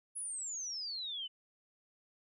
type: exponential sweep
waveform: sine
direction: down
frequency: 10548 to 2960 Hz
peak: -38 dBFS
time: 0.15-1.28 s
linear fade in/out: 20 ms
effects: none